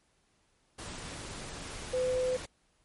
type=tone in noise; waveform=sine; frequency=508 Hz; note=B4; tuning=49 cents sharp; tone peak=-27 dBFS; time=1.93-2.37 s; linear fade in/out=10 ms; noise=pink; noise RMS=-42 dBFS; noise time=0.78-2.46 s; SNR=+12 dB; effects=pink hiss -71 dBFS RMS until 2.84 s + MP3 48 kbps